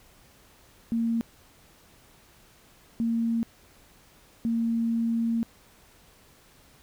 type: tone bursts at uneven times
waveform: sine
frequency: 230 Hz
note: A#3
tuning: 23 cents flat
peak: -23 dBFS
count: 3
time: 0.92-1.21 / 3-3.43 / 4.45-5.43 s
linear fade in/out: 0 ms
effects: pink hiss -57 dBFS RMS until 6.82 s